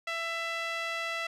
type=tone with band-pass filter; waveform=sawtooth; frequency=666 Hz; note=E5; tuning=18 cents sharp; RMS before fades=-34 dBFS; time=0.07-1.27 s; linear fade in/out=5 ms; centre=2300 Hz; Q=1.5; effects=none